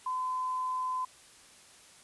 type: tone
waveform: sine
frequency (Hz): 1020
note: C6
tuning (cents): -44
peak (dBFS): -30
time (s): 0.06-1.05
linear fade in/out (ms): 5
effects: white hiss -56 dBFS RMS until 2.03 s + resampled to 24000 Hz